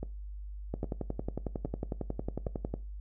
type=two click trains; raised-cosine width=2 ms; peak=-24 / -20 dBFS; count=4 / 23; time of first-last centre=0.03-2.469 / 0.74-2.74 s; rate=1.23 / 11 Hz; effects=noise-tail reverb RT60 0.3 s tail -19 dB re dry + added 50 Hz sine -39 dBFS peak until 3 s